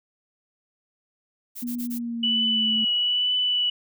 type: noise bursts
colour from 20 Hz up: violet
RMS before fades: -36 dBFS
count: 4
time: 1.55-1.991 s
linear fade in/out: 20 ms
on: 93 ms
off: 23 ms
type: tone with pitch glide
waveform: sine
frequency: 241.8 to 220.5 Hz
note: B3 to A3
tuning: -36 to +4 cents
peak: -27 dBFS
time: 1.62-2.85 s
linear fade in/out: 10 ms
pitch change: -160 cents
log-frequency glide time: 1.83-2.65 s
type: tone with vibrato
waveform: sine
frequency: 2960 Hz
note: F#7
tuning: in tune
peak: -20 dBFS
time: 2.23-3.7 s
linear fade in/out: 5 ms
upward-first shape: triangle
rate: 1.1 Hz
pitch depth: 21 cents each way
effects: none